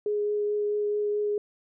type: tone with vibrato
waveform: sine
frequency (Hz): 416.1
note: G#4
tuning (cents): +3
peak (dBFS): -24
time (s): 0.06-1.38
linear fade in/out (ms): 2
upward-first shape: triangle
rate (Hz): 4.6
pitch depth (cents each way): 10
effects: none